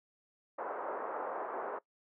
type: band-pass noise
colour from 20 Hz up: pink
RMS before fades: -39 dBFS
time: 0.58-1.79 s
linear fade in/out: 10 ms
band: 430 to 1300 Hz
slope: 24 dB/octave
effects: noise-tail reverb RT60 0.1 s tail -20 dB re dry + low-pass 2000 Hz 12 dB/octave